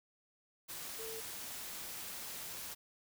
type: tone in noise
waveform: sine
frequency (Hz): 447.2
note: A4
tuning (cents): +28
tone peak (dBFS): -45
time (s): 0.98-1.21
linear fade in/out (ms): 20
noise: white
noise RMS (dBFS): -45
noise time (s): 0.68-2.75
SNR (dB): -3
effects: none